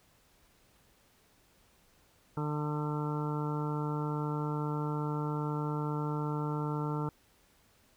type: harmonic tone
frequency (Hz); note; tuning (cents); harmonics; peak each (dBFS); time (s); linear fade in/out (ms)
149.6; D3; +32; 1 / 2 / 3 / 4 / 5 / 6 / 7 / 8 / 9; -33 / -38 / -40 / -50 / -51 / -41 / -48 / -47 / -44; 2.37-7.09; 2
effects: pink hiss -66 dBFS RMS until 7.96 s